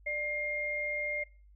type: tone pair together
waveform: sine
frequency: 594.9 / 2120 Hz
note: D5 / C7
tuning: +22 / +22 cents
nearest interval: octave + minor seventh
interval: 2200 cents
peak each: -38 / -32 dBFS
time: 0.06-1.24 s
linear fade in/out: 10 ms
effects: noise-tail reverb RT60 0.4 s tail -22 dB re dry + added 50 Hz sine -55 dBFS peak until 1.55 s